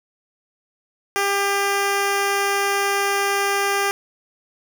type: tone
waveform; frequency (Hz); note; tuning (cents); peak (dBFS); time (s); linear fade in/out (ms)
10% pulse; 399; G4; +31; -10; 1.16-3.91; 0
effects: none